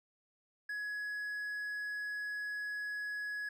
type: tone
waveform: triangle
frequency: 1680 Hz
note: G#6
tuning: 19 cents sharp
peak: -35 dBFS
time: 0.69-3.49 s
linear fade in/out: 5 ms
effects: none